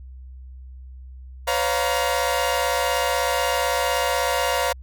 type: tone cluster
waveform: sawtooth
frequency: 509 / 565 / 701 / 941 Hz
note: C5 / C#5 / F5 / A#5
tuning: -48 / +33 / +6 / +16 cents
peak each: -22 dBFS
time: 1.47-4.73 s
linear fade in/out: 10 ms
effects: added 64 Hz sine -37 dBFS peak until 4.82 s